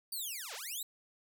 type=linear two-way sweep; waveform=5% pulse; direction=down then up; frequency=4699 to 409.1 to 4053 Hz; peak=-30 dBFS; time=0.12-0.83 s; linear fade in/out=5 ms; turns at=0.54 s; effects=none